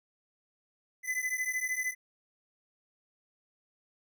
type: beating tone pair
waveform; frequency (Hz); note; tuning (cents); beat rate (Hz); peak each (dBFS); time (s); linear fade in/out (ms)
square; 2008 / 2021; B6 / B6; +28 / +39; 13; -34 / -35; 1.03-1.95; 50
effects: none